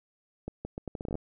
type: accelerating click train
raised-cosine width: 2 ms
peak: -22 dBFS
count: 12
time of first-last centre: 0.48-1.154 s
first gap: 170 ms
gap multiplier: 0.76
effects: none